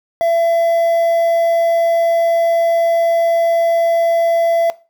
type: tone with quantisation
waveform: triangle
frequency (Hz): 672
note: E5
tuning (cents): +33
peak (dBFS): -10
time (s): 0.21-4.7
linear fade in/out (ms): 0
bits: 6
effects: noise-tail reverb RT60 0.3 s tail -18 dB re dry